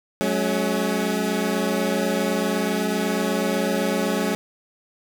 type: chord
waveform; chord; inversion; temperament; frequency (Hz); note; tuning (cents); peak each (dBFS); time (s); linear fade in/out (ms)
20% pulse; F# suspended second; none; equal with one note detuned; 185 / 213 / 277.2; F#3 / G#3 / C#4; 0 / +44 / 0; -21 / -19 / -22; 0.21-4.35; 0
effects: none